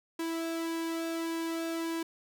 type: tone with flanger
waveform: sawtooth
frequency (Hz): 329.6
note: E4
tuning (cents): 0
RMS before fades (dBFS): -34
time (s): 0.19-2.03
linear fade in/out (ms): 5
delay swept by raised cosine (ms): 1.4 to 2.08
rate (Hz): 1.7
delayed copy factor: -0.55
effects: none